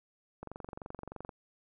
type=click train; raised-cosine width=1 ms; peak=-28 dBFS; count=21; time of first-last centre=0.43-1.292 s; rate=23.2 Hz; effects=none